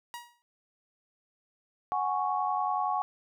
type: tone with exponential decay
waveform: sawtooth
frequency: 955 Hz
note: A#5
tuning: 42 cents sharp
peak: -32 dBFS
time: 0.14-0.42 s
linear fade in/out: 0 ms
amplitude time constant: 60 ms
type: chord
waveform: sine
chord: F# suspended second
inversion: none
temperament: equal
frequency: 740 / 830.6 / 1108.7 Hz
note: F#5 / G#5 / C#6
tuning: 0 / 0 / 0 cents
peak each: -31 dBFS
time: 1.92-3.02 s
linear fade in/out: 0 ms
effects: none